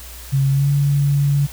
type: tone with pitch glide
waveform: sine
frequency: 136.3 to 142.17 Hz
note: C#3 to C#3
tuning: -29 to +44 cents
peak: -13 dBFS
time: 0.32-1.47 s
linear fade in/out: 20 ms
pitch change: +73 cents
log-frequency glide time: 0.51-0.7 s
effects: added 60 Hz sine -36 dBFS peak until 1.52 s + white hiss -38 dBFS RMS until 1.52 s